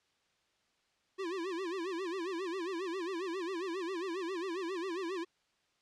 square tone with vibrato, 358.3 Hz, F4, 44 cents sharp, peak -36 dBFS, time 1.18-5.25 s, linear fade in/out 20 ms, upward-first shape sine, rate 7.4 Hz, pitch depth 160 cents each way, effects white hiss -74 dBFS RMS until 5.81 s + low-pass 5000 Hz 12 dB/octave

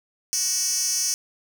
10% pulse tone with high-pass filter, 374.5 Hz, F#4, 21 cents sharp, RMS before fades -24 dBFS, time 0.33-1.14 s, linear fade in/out 0 ms, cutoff 6200 Hz, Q 3.8, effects none

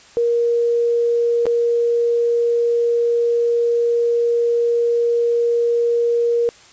sine tone with dropouts, 471.3 Hz, A#4, 19 cents sharp, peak -14 dBFS, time 0.17-6.49 s, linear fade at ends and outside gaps 0 ms, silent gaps 1.456-1.466 s, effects white hiss -46 dBFS RMS until 6.72 s + resampled to 16000 Hz

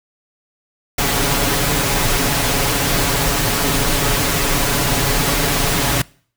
pink noise with comb filter, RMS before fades -17 dBFS, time 0.98-6.02 s, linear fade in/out 5 ms, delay 7.1 ms, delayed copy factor +0.65, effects noise-tail reverb RT60 0.5 s tail -24 dB re dry

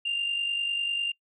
sine tone with amplitude modulation, 2794 Hz, F7, in tune, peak -22 dBFS, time 0.05-1.12 s, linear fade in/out 10 ms, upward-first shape sine, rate 50 Hz, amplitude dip 55%, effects noise-tail reverb RT60 0.1 s tail -25 dB re dry + tanh soft clip ceiling -22 dBFS

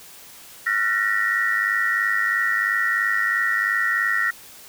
sine tone cluster, 1363 / 1464 / 1809 / 1912 Hz, F6 / F#6 / A6 / A#6, -43 / -19 / +48 / +43 cents, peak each -26 / -29 / -23 / -21 dBFS, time 0.66-4.31 s, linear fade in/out 10 ms, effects tanh soft clip ceiling -9 dBFS + white hiss -44 dBFS RMS until 4.68 s

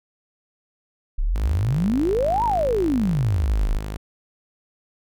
sine exponential two-way sweep, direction up then down, 30.07 to 980 to 30.07 Hz, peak -18 dBFS, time 1.18-3.78 s, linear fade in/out 10 ms, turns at 2.44 s
sawtooth tone, 51.91 Hz, G#1, in tune, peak -24 dBFS, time 1.35-3.97 s, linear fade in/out 5 ms
effects none

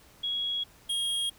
sine / square tone pair in turn, 3322 / 3263 Hz, G#7 / G#7, 0 / -31 cents, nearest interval unison, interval 31 cents, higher first, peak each -28 dBFS, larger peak neither, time 0.23-0.64 / 0.89-1.3 s, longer neither, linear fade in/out 10 ms, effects pink hiss -57 dBFS RMS until 1.38 s

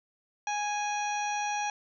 harmonic tone, 829 Hz, G#5, 3 cents flat, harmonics 1 / 2 / 3 / 4 / 5 / 7 / 8, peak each -30 / -39 / -37 / -46 / -48 / -40 / -52 dBFS, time 0.47-1.7 s, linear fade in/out 2 ms, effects none

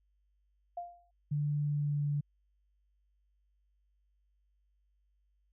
sine tone with exponential decay, 698.5 Hz, F5, in tune, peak -34 dBFS, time 0.77-1.11 s, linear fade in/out 5 ms, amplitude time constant 73 ms
sine tone with pitch glide, 146.83 to 145.23 Hz, D3 to D3, 0 to -19 cents, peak -29 dBFS, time 1.31-2.21 s, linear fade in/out 10 ms, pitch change -19 cents, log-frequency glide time 1.62-2.06 s
effects added 50 Hz sine -70 dBFS peak until 5.52 s

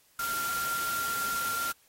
sine tone in noise, 1382 Hz, F6, 19 cents flat, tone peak -30 dBFS, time 0.19-1.72 s, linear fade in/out 5 ms, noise white, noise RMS -36 dBFS, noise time 0.19-1.72 s, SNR +3 dB, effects white hiss -64 dBFS RMS until 1.88 s + AAC 48 kbps

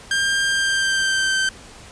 sawtooth tone with pitch glide, 1595 to 1552.3 Hz, G6 to G6, +30 to -17 cents, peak -14 dBFS, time 0.11-1.49 s, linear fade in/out 2 ms, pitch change -47 cents, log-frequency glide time 0.45-1.38 s, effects pink hiss -42 dBFS RMS until 1.91 s + resampled to 22050 Hz

